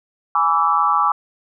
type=chord; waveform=sine; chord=E dominant seventh; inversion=first; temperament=equal with one note detuned; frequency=830.6 / 987.8 / 1156.5 / 1318.5 Hz; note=G#5 / B5 / D6 / E6; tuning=0 / 0 / -27 / 0 cents; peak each=-21 / -22 / -16 / -21 dBFS; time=0.35-1.12 s; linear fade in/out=2 ms; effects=none